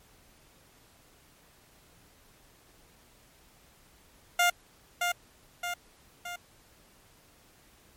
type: tone with echo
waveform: 15% pulse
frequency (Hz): 704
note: F5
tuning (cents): +14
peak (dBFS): -15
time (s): 4.39-4.5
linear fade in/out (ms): 5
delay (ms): 620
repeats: 3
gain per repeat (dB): -5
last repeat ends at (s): 6.36
effects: pink hiss -60 dBFS RMS until 7.96 s + MP3 64 kbps